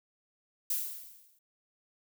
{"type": "noise with exponential decay", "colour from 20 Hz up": "violet", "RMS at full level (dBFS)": -29, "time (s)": [0.7, 1.39], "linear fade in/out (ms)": 5, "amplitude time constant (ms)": 150, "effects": []}